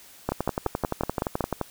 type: two click trains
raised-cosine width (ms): 1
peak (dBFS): -11 / -10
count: 16 / 7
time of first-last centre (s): 0.32-1.613 / 0.29-1.407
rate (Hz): 11.6 / 5.37
effects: white hiss -50 dBFS RMS until 1.7 s